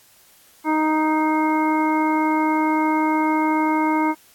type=harmonic tone with a mistuned harmonic; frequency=311.1 Hz; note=D#4; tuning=in tune; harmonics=1 / 2 / 3 / 4 / 5 / 7; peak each=-19 / -30 / -21 / -30 / -34 / -29 dBFS; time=0.64-4.15 s; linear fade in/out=50 ms; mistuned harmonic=7; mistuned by=-23 cents; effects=white hiss -53 dBFS RMS until 4.34 s + AAC 64 kbps